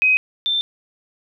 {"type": "tone pair in turn", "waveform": "sine", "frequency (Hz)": [2520, 3564], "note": ["D#7", "A7"], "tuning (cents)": [21, 22], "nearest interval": "tritone", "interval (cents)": 601, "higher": "second", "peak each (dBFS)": [-12, -17], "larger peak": "first", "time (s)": [[0.02, 0.17], [0.46, 0.61]], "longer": "neither", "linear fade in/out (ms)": 0, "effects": []}